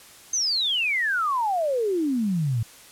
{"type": "exponential sweep", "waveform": "sine", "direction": "down", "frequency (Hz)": [6420, 107.7], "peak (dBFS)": -21, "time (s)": [0.33, 2.63], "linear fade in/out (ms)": 5, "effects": ["white hiss -48 dBFS RMS until 2.91 s", "low-pass 12000 Hz 12 dB/octave"]}